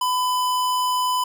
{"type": "tone", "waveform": "square", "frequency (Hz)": 1003, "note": "B5", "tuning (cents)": 26, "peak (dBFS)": -20, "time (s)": [0.01, 1.24], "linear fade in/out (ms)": 5, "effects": []}